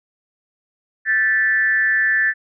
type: tone with frequency modulation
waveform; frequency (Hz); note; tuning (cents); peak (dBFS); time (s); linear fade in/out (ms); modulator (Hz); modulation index
sine; 1760; A6; 0; -14; 1.05-2.34; 50; 200; 0.61
effects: none